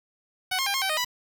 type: tone with pitch steps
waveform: 10% pulse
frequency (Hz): 746 / 1070 / 798 / 1073 / 770 / 619 / 986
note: F#5 / C6 / G5 / C6 / G5 / D#5 / B5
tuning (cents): +14 / +38 / +31 / +43 / -31 / -9 / -3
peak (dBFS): -16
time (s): 0.51-1.049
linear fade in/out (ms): 10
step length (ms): 77
effects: 7-bit